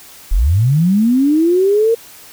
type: linear sweep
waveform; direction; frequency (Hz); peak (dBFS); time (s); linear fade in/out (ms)
sine; up; 30.87 to 466.2; -9; 0.31-1.95; 10
effects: white hiss -39 dBFS RMS until 2.32 s